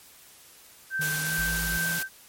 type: tone with tremolo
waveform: sine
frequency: 1557 Hz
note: G6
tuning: 12 cents flat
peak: -25 dBFS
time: 0.9-2.09 s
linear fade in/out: 50 ms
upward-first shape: triangle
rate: 2.4 Hz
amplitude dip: 45%
type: tone with pitch glide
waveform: triangle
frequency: 153 to 166.85 Hz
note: D#3 to E3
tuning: -29 to +21 cents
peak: -32 dBFS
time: 0.99-1.99 s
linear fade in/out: 5 ms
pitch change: +150 cents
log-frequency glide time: 1.17-1.49 s
type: noise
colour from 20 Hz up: white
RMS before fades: -32 dBFS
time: 1.01-2.03 s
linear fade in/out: 5 ms
type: tone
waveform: triangle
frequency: 52.9 Hz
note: G#1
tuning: 33 cents sharp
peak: -31 dBFS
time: 1.38-1.78 s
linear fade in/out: 10 ms
effects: white hiss -52 dBFS RMS until 2.28 s + MP3 64 kbps